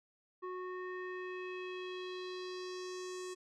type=tone with low-pass filter sweep; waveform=square; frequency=366.6 Hz; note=F#4; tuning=16 cents flat; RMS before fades=-43 dBFS; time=0.42-3.35 s; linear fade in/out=20 ms; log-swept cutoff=1300 to 7900 Hz; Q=2.8; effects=none